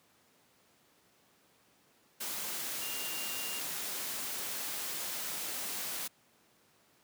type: tone in noise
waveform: sine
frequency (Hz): 2800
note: F7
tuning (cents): +4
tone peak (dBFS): -43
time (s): 2.81-3.6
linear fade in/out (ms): 10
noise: white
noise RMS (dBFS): -38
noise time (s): 2.2-6.08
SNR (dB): -8
effects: pink hiss -67 dBFS RMS until 7.03 s + high-pass 150 Hz 12 dB/octave